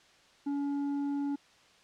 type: tone with tanh clipping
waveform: sine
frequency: 283.5 Hz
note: C#4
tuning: 39 cents sharp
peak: -31 dBFS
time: 0.46-1.36 s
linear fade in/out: 10 ms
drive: 6 dB
effects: white hiss -61 dBFS RMS until 1.83 s + low-pass 5000 Hz 12 dB/octave